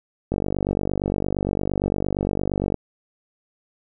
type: click train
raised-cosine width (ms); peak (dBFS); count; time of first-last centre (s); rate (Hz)
2; -9; 119; 0.32-2.743; 48.7
effects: none